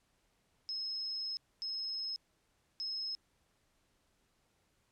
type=tone bursts at uneven times; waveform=sine; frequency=5170 Hz; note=E8; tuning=34 cents flat; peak=-36 dBFS; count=3; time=0.69-1.37 / 1.62-2.16 / 2.8-3.15 s; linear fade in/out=0 ms; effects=pink hiss -75 dBFS RMS until 4.91 s + low-pass 11000 Hz 12 dB/octave